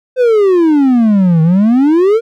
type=exponential two-way sweep; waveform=triangle; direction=down then up; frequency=520 to 156.6 to 474.3 Hz; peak=-4 dBFS; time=0.16-2.21 s; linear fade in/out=50 ms; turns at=1.42 s; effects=none